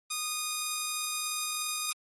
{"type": "tone", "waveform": "5% pulse", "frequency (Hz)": 1232, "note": "D#6", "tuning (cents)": -17, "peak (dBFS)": -19, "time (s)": [0.1, 1.93], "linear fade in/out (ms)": 10, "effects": ["AAC 32 kbps"]}